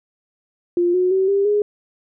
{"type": "tone with pitch steps", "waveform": "sine", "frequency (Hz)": [349.6, 364.9, 380.8, 397.4, 414.8], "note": ["F4", "F#4", "F#4", "G4", "G#4"], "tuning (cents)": [2, -24, 50, 24, -2], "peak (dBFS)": -14, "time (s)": [0.77, 1.62], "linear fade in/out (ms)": 2, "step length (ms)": 170, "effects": []}